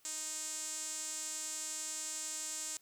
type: tone with band-pass filter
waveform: sawtooth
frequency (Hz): 311.1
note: D#4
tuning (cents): 0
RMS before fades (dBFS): -41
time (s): 0.05-2.77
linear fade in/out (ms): 0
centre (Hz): 7500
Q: 4.5
effects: white hiss -68 dBFS RMS until 2.81 s